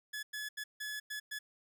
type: tone bursts at uneven times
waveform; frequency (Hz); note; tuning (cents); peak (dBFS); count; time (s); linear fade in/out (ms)
sawtooth; 1707; G#6; +47; -35; 6; 0.13-0.23 / 0.33-0.49 / 0.57-0.64 / 0.8-1 / 1.1-1.2 / 1.31-1.39; 10
effects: none